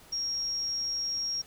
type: tone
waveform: sine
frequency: 5588 Hz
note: F8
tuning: in tune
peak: -29 dBFS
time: 0.12-1.42 s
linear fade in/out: 10 ms
effects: pink hiss -54 dBFS RMS until 1.46 s